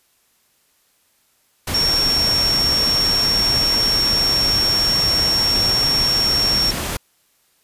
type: tone in noise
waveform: sine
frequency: 5510 Hz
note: F8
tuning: 24 cents flat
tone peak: -15 dBFS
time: 1.74-6.71 s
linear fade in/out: 5 ms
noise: pink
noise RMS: -24 dBFS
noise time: 1.67-6.97 s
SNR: +6 dB
effects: white hiss -61 dBFS RMS until 7.63 s + resampled to 32000 Hz